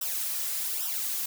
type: noise with flanger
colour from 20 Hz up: blue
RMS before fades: -31 dBFS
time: 0.01-1.26 s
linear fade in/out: 5 ms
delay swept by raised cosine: 0.45 to 3.25 ms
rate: 1.2 Hz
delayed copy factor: -0.7
effects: none